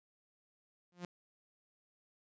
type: tone with exponential growth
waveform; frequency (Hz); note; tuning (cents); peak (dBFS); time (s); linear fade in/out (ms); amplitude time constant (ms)
sawtooth; 176.6; F3; +20; -34; 0.92-1.05; 2; 28
effects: resampled to 16000 Hz